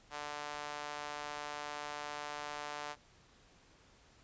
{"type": "tone with high-pass filter", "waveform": "sawtooth", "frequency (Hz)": 147.5, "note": "D3", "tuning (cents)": 8, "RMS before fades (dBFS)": -43, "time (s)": [0.1, 2.96], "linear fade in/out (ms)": 50, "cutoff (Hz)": 810, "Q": 1.3, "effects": ["pink hiss -64 dBFS RMS until 4.23 s", "resampled to 16000 Hz"]}